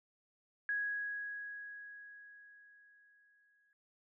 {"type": "tone with exponential decay", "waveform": "sine", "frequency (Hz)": 1661.2, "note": "G#6", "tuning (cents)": 0, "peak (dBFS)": -32, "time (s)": [0.69, 3.73], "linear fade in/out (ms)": 1, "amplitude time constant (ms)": 660, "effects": []}